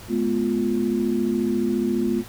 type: chord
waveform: sine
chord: F diminished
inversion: first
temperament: equal with one note detuned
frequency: 212.5 / 246.9 / 349.2 Hz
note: Ab3 / Cb4 / F4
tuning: +40 / 0 / 0 cents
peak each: -24 dBFS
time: 0.08-2.24 s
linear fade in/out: 50 ms
effects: added 108 Hz sine -44 dBFS peak until 2.28 s + pink hiss -43 dBFS RMS until 2.28 s